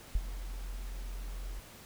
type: tone with ADSR envelope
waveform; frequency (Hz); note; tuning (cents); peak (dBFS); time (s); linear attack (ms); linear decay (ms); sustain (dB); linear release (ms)
sine; 43.65; F1; 0; -22; 0.15-1.6; 4; 41; -15; 8
effects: pink hiss -52 dBFS RMS until 1.85 s